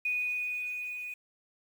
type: tone with level ramp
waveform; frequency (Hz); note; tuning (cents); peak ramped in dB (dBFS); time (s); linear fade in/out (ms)
sine; 2477; D#7; -8; -27 to -37; 0.05-1.14; 5
effects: 9-bit